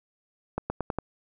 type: accelerating click train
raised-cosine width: 1 ms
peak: -14 dBFS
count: 5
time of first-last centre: 0.58-0.986 s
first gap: 120 ms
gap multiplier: 0.89
effects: none